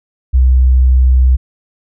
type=tone; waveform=sine; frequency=63.8 Hz; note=C2; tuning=43 cents flat; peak=-5 dBFS; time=0.33-1.37 s; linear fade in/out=20 ms; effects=none